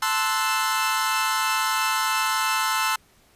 sawtooth chord, F# half-diminished seventh, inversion first, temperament equal, 880 / 1046.5 / 1318.5 / 1480 Hz, A5 / C6 / E6 / F#6, 0 / 0 / 0 / 0 cents, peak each -23 / -23 / -22 / -26 dBFS, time 0.02-2.96 s, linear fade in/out 5 ms, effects pink hiss -58 dBFS RMS until 3.35 s + resampled to 32000 Hz

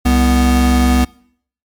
square tone pair together, 66.29 / 246.9 Hz, C2 / B3, +23 / 0 cents, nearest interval octave + major seventh, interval 2277 cents, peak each -13 dBFS, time 0.05-1.05 s, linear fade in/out 10 ms, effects noise-tail reverb RT60 0.6 s tail -23 dB re dry + MP3 96 kbps

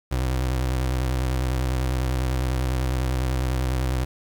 30% pulse tone with vibrato, 64 Hz, C2, 38 cents flat, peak -19 dBFS, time 0.11-4.05 s, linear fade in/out 10 ms, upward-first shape sine, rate 10 Hz, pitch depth 72 cents each way, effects 8-bit

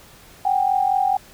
sine tone pair together, 756 / 800.6 Hz, F#5 / G5, +37 / +36 cents, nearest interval minor second, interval 99 cents, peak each -19 / -19 dBFS, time 0.45-1.17 s, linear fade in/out 5 ms, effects pink hiss -47 dBFS RMS until 1.33 s

